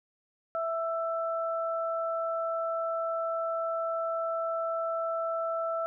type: tone pair together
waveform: sine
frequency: 659.3 / 1328.2 Hz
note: E5 / E6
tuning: 0 / +13 cents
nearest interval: octave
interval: 1213 cents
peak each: -30 / -33 dBFS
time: 0.55-5.86 s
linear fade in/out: 0 ms
effects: none